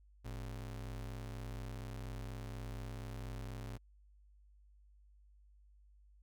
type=ring-modulated tone; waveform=square; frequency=80.4 Hz; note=E2; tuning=43 cents flat; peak=-40 dBFS; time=0.24-3.78 s; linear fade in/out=20 ms; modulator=32.1 Hz; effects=added 50 Hz sine -61 dBFS peak until 6.22 s